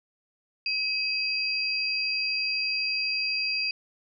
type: tone pair together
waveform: sine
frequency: 2548 / 4760 Hz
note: D#7 / D8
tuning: +41 / +22 cents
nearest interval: major seventh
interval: 1081 cents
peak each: -28 dBFS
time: 0.66-3.71 s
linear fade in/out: 2 ms
effects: none